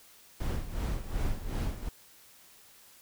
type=noise with tremolo; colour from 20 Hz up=brown; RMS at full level=-29 dBFS; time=0.4-1.89 s; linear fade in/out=5 ms; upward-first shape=sine; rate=2.7 Hz; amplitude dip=75%; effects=white hiss -57 dBFS RMS until 3.01 s